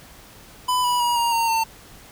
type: tone with pitch steps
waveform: square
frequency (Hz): 1000 / 979.4 / 959.3 / 939.5 / 920.2 / 901.3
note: B5 / B5 / A#5 / A#5 / A#5 / A5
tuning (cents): +21 / -15 / +49 / +13 / -23 / +41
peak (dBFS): -19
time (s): 0.68-1.64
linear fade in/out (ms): 10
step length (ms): 160
effects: pink hiss -46 dBFS RMS until 2.11 s